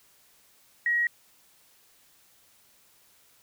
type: tone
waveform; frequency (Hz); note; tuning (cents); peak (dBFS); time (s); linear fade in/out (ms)
sine; 1900; A#6; +33; -22; 0.86-1.07; 2
effects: white hiss -61 dBFS RMS until 3.42 s